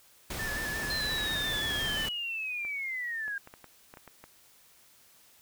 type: noise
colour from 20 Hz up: pink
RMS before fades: -37 dBFS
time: 0.3-2.09 s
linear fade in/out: 5 ms
type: tone with vibrato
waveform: triangle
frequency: 1744 Hz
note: A6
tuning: 16 cents flat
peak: -32 dBFS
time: 0.39-2.06 s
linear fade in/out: 5 ms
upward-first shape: square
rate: 5.7 Hz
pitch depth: 33 cents each way
type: linear sweep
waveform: sine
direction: down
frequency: 4165 to 1596 Hz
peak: -32 dBFS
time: 0.9-3.38 s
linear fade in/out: 2 ms
type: clicks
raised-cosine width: 0.5 ms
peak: -32 dBFS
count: 12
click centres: 1.586 / 1.716 / 1.872 / 2.65 / 3.28 / 3.474 / 3.539 / 3.643 / 3.939 / 3.972 / 4.077 / 4.24 s
effects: white hiss -60 dBFS RMS until 5.41 s